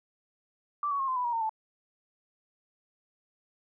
sine tone with pitch steps, 1169 / 1122 / 1076.9 / 1033.7 / 992.1 / 952.3 / 914 / 877.3 Hz, D6 / C#6 / C6 / C6 / B5 / A#5 / A#5 / A5, -8 / +21 / +50 / -21 / +8 / +37 / -34 / -5 cents, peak -27 dBFS, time 0.83-1.494 s, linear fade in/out 2 ms, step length 83 ms, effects none

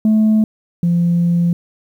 sine tone pair in turn, 216.8 / 172.07 Hz, A3 / F3, -25 / -25 cents, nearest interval major third, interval 400 cents, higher first, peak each -7 / -10 dBFS, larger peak first, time 0.05-0.44 / 0.83-1.53 s, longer second, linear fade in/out 2 ms, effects tanh soft clip ceiling -8 dBFS + 8-bit

